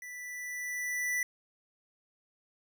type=tone with level ramp; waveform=square; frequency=1975.5 Hz; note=B6; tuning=in tune; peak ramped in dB=-43 to -29 dBFS; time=0.02-1.23 s; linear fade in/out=2 ms; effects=none